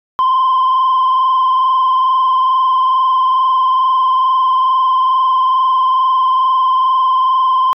sine tone with frequency modulation, 1038 Hz, C6, 14 cents flat, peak -7 dBFS, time 0.19-7.73 s, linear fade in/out 0 ms, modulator 22.3 Hz, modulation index 1.1, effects tanh soft clip ceiling -8 dBFS

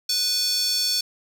square tone with high-pass filter, 493.9 Hz, B4, in tune, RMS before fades -23 dBFS, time 0.09-1.01 s, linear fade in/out 5 ms, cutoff 4700 Hz, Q 5.1, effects none

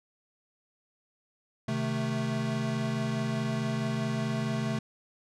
square chord, A diminished, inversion first, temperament equal, 130.81 / 155.56 / 220 Hz, C3 / Eb3 / A3, 0 / 0 / 0 cents, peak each -33 / -37 / -32 dBFS, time 1.68-4.79 s, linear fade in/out 5 ms, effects low-pass 7000 Hz 12 dB/octave

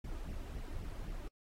brown noise with flanger, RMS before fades -42 dBFS, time 0.04-1.28 s, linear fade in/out 5 ms, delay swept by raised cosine 0.35 to 3.35 ms, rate 3.8 Hz, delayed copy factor +0.65, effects AAC 48 kbps

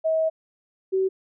sine tone pair in turn, 640 / 380.5 Hz, D#5 / F#4, +49 / +48 cents, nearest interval major sixth, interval 901 cents, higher first, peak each -19 dBFS, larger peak neither, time 0.04-0.3 / 0.92-1.09 s, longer first, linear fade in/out 20 ms, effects none

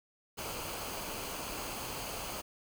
pink noise with comb filter, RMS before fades -40 dBFS, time 0.37-2.42 s, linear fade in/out 20 ms, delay 0.54 ms, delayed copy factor -0.5, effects none

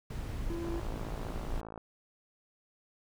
brown noise, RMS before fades -37 dBFS, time 0.1-1.61 s, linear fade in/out 5 ms
triangle tone, 337.9 Hz, E4, 43 cents sharp, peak -34 dBFS, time 0.5-0.8 s, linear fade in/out 2 ms
click train, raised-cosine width 1 ms, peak -29 dBFS, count 63, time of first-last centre 0.65-1.777 s, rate 55 Hz
effects none

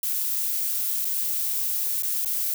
violet noise with dropouts, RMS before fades -26 dBFS, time 0.03-2.54 s, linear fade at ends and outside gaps 2 ms, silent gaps 1.047-1.051 / 2.023-2.032 / 2.249-2.257 s, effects none

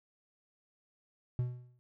triangle tone with exponential decay, 123.47 Hz, B2, in tune, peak -25 dBFS, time 1.39-1.79 s, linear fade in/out 0 ms, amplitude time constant 86 ms, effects none

